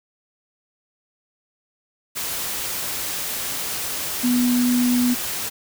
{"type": "tone in noise", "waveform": "sine", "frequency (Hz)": 246, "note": "B3", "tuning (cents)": -7, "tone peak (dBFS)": -16, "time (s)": [4.23, 5.15], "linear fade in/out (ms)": 20, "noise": "white", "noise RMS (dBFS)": -27, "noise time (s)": [2.15, 5.5], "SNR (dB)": 8, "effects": []}